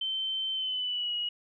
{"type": "tone with pitch glide", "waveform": "sine", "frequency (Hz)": [3093, 2903], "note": ["G7", "F#7"], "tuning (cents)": [-24, -34], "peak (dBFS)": -29, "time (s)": [0.01, 1.29], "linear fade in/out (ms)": 5, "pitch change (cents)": -110, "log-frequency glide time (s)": [0.53, 1.14], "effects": []}